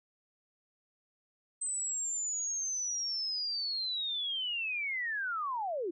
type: linear sweep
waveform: sine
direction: down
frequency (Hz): 8200 to 315.9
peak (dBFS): -32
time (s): 1.61-5.91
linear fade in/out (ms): 10
effects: none